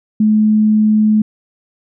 sine tone, 214.5 Hz, A3, 44 cents flat, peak -8 dBFS, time 0.2-1.22 s, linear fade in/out 5 ms, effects none

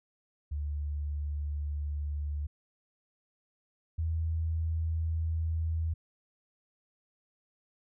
sine tone pair in turn, 73.42 / 81.1 Hz, D2 / E2, 0 / -28 cents, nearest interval major second, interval 172 cents, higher second, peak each -31 / -28 dBFS, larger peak second, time 0.51-2.47 / 3.98-5.94 s, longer neither, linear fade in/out 10 ms, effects none

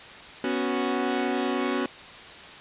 sawtooth chord, B suspended second, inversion none, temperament equal, 246.9 / 277.2 / 370 Hz, B3 / C#4 / F#4, 0 / 0 / 0 cents, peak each -25 dBFS, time 0.44-1.86 s, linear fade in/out 2 ms, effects white hiss -43 dBFS RMS until 2.6 s + resampled to 8000 Hz

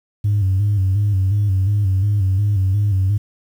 sine tone with vibrato, 98.9 Hz, G2, 16 cents sharp, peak -12 dBFS, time 0.24-3.18 s, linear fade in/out 10 ms, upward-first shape square, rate 2.8 Hz, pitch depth 71 cents each way, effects tanh soft clip ceiling -11 dBFS + 8-bit

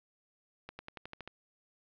accelerating click train, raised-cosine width 0.3 ms, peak -27 dBFS, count 8, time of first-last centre 0.69-1.276 s, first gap 100 ms, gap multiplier 0.94, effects low-pass 4000 Hz 12 dB/octave + 11-bit

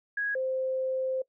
sine tone pair in turn, 1657 / 521.9 Hz, G#6 / C5, -4 / -4 cents, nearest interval octave + minor sixth, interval 2000 cents, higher first, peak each -27 dBFS, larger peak neither, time 0.17-0.35 / 0.35-1.22 s, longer second, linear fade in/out 5 ms, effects noise-tail reverb RT60 0.1 s tail -21 dB re dry

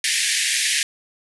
pink band-pass noise, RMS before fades -21 dBFS, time 0.04-0.83 s, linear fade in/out 2 ms, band 1700 to 11000 Hz, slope 96 dB/octave, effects none

